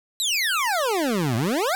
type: exponential two-way sweep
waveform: 25% pulse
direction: down then up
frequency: 4072 to 107.8 to 796 Hz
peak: -17 dBFS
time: 0.2-1.75 s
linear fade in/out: 0 ms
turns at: 1.36 s
effects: 8-bit